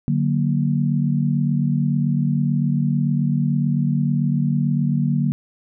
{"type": "chord", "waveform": "sine", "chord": "D augmented", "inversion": "none", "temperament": "equal with one note detuned", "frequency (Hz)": [146.83, 185, 233.8], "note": ["D3", "F#3", "A#3"], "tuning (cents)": [0, 0, 5], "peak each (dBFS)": [-19, -23, -22], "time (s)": [0.08, 5.32], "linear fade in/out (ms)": 0, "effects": []}